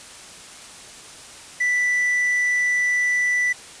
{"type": "tone", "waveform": "triangle", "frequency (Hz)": 1975.5, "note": "B6", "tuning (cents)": 0, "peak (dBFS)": -16, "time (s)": [1.6, 3.53], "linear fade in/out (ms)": 10, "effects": ["white hiss -41 dBFS RMS until 3.8 s", "resampled to 22050 Hz"]}